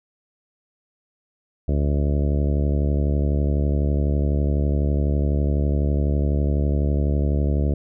harmonic tone, 72 Hz, D2, 34 cents flat, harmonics 1 / 2 / 3 / 4 / 5 / 6 / 7 / 8 / 9, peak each -19 / -25 / -29 / -31 / -33 / -35 / -36 / -37 / -38 dBFS, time 1.68-7.74 s, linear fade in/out 5 ms, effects none

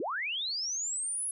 sine linear sweep, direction up, 272.5 to 10730 Hz, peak -31 dBFS, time 0-1.31 s, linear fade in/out 2 ms, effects none

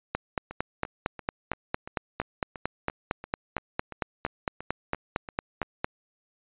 two click trains, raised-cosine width 0.5 ms, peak -23 / -11 dBFS, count 16 / 26, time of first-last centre 0.51-5.629 / 0.15-5.845 s, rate 2.93 / 4.39 Hz, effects resampled to 8000 Hz

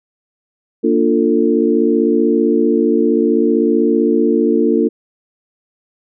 sine chord, Bb major seventh, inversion none, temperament equal with one note detuned, 233.1 / 293.7 / 349.2 / 446.7 Hz, Bb3 / D4 / F4 / A4, 0 / 0 / 0 / +26 cents, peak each -16 dBFS, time 0.83-4.89 s, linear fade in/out 20 ms, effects none

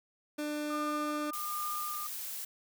30% pulse tone, 298.1 Hz, D4, 26 cents sharp, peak -31 dBFS, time 0.38-1.31 s, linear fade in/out 10 ms
sine tone with tremolo, 1207 Hz, D6, 47 cents sharp, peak -34 dBFS, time 0.7-2.07 s, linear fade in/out 5 ms, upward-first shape sine, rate 1.3 Hz, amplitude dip 40%
blue noise, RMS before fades -40 dBFS, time 1.33-2.45 s, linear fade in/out 5 ms
effects none

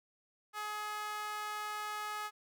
sawtooth tone with high-pass filter, 421.8 Hz, G#4, 27 cents sharp, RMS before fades -40 dBFS, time 0.53-2.31 s, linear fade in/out 50 ms, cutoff 1100 Hz, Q 3.1, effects none

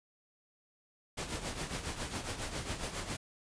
pink noise with tremolo, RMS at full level -36 dBFS, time 1.17-3.17 s, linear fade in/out 10 ms, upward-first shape triangle, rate 7.3 Hz, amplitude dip 70%, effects resampled to 22050 Hz

